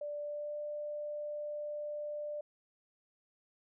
sine tone with pitch glide, 587.3 to 593.4 Hz, D5 to D5, 0 to +18 cents, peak -37 dBFS, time 0.01-2.41 s, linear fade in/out 5 ms, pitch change +18 cents, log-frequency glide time 0.21-0.57 s, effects none

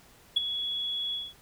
sine tone with ADSR envelope, 3369 Hz, G#7, 24 cents sharp, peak -17 dBFS, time 0.36-1.34 s, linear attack 10 ms, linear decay 16 ms, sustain -12 dB, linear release 210 ms, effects tanh soft clip ceiling -16 dBFS + pink hiss -57 dBFS RMS until 1.41 s

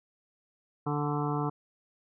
harmonic tone with a mistuned harmonic, 146.83 Hz, D3, in tune, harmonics 1 / 2 / 3 / 5 / 6 / 7 / 8 / 9, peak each -31 / -34 / -36 / -38 / -39 / -39 / -40 / -41 dBFS, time 0.86-1.5 s, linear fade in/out 10 ms, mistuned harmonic 8, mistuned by -28 cents, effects none

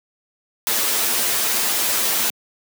white noise with comb filter, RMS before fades -20 dBFS, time 0.67-2.3 s, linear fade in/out 0 ms, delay 8.9 ms, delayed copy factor +0.9, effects high-pass 200 Hz 12 dB/octave

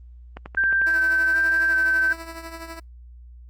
click train, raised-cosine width 0.5 ms, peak -20 dBFS, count 6, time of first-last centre 0.37-0.816 s, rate 11.2 Hz
sine tone with vibrato, 1560 Hz, G6, 9 cents flat, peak -17 dBFS, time 0.57-2.13 s, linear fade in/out 5 ms, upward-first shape square, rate 1.3 Hz, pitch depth 17 cents each way
10% pulse tone with tremolo, 329.6 Hz, E4, in tune, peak -24 dBFS, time 0.86-2.8 s, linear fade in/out 10 ms, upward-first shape triangle, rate 12 Hz, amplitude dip 70%
effects added 60 Hz sine -41 dBFS peak until 3.49 s + Opus 24 kbps

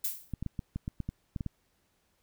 violet noise with exponential decay, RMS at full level -28 dBFS, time 0.04-0.33 s, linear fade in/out 5 ms, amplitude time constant 61 ms
clicks, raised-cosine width 5 ms, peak -22 dBFS, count 11, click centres 0.337 / 0.426 / 0.463 / 0.592 / 0.76 / 0.879 / 1.003 / 1.09 / 1.362 / 1.408 / 1.463 s
effects pink hiss -73 dBFS RMS until 2.22 s

